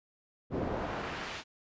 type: noise with band-pass filter sweep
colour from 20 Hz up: brown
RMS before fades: -36 dBFS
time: 0.5-1.44 s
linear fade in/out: 50 ms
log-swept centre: 350 to 3900 Hz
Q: 0.76
effects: resampled to 16000 Hz